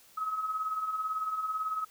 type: beating tone pair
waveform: sine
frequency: 1262 / 1280 Hz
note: D#6 / D#6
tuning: +24 / +49 cents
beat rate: 18 Hz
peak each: -39 / -31 dBFS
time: 0.17-1.85 s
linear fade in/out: 10 ms
effects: white hiss -59 dBFS RMS until 1.9 s